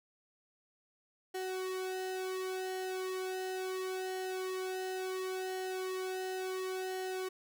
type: tone with flanger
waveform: sawtooth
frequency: 374 Hz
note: F#4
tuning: 19 cents sharp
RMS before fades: -38 dBFS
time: 1.34-7.29 s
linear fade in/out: 10 ms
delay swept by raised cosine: 0.82 to 1.82 ms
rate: 0.71 Hz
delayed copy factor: -0.85
effects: none